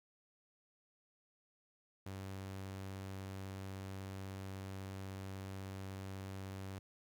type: tone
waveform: sawtooth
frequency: 96.3 Hz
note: G2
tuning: 30 cents flat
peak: -40 dBFS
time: 2.06-6.79 s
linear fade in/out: 5 ms
effects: 13-bit